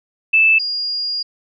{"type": "tone pair in turn", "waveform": "sine", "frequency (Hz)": [2633, 4840], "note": ["E7", "D#8"], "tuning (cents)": [-3, -49], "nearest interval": "major seventh", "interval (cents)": 1054, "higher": "second", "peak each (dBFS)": [-9, -19], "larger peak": "first", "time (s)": [[0.33, 0.59], [0.59, 1.23]], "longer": "second", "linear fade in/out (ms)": 10, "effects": []}